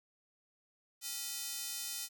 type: tone with high-pass filter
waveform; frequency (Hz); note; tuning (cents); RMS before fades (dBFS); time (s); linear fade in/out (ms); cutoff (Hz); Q
square; 277.2; C#4; 0; -41; 1.01-2.09; 50; 5200; 0.8
effects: none